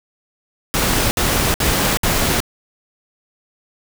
pink noise bursts, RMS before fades -17 dBFS, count 4, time 0.74-2.403 s, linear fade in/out 0 ms, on 370 ms, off 61 ms, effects none

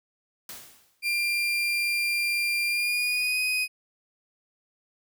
white noise with exponential decay, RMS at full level -38 dBFS, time 0.49-1.09 s, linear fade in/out 2 ms, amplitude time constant 130 ms
35% pulse tone with pitch glide, 2386 to 2502 Hz, D7 to D#7, +27 to +9 cents, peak -22 dBFS, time 1.02-3.68 s, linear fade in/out 50 ms, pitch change +82 cents, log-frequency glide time 2.66-3.39 s
effects none

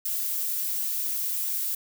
violet noise with amplitude modulation, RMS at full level -27 dBFS, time 0.05-1.75 s, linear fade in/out 5 ms, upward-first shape sine, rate 179 Hz, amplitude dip 35%, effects none

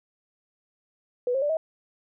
sine tone with pitch steps, 492.5 / 537.1 / 585.7 / 638.7 Hz, B4 / C5 / D5 / D#5, -5 / +45 / -5 / +45 cents, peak -22 dBFS, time 1.27-1.57 s, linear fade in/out 2 ms, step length 75 ms, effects none

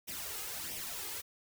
white noise with flanger, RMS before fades -41 dBFS, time 0.07-1.22 s, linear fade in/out 20 ms, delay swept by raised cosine 0.34 to 2.44 ms, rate 1.5 Hz, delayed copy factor +0.65, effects none

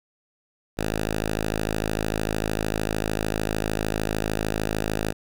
5% pulse tone, 53.3 Hz, G#1, 46 cents sharp, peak -13 dBFS, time 0.77-5.13 s, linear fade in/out 20 ms, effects none

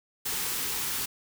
white band-stop noise, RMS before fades -31 dBFS, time 0.25-1.06 s, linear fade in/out 10 ms, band 520 to 750 Hz, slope 96 dB/octave, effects none

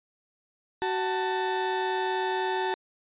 35% pulse tone pair together, 374.8 / 888 Hz, F#4 / A5, +22 / +16 cents, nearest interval octave + minor third, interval 1494 cents, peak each -27 dBFS, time 0.82-2.74 s, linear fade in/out 0 ms, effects resampled to 8000 Hz

